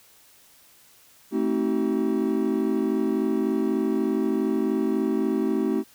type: chord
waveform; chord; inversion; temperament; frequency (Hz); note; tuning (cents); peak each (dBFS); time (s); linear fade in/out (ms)
triangle; A diminished seventh; none; just; 220 / 264 / 316.8 / 380.2; A3 / C4 / Eb4 / Gb4; 0 / +16 / +31 / +47; -25; 1.31-5.84; 50
effects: white hiss -55 dBFS RMS until 5.94 s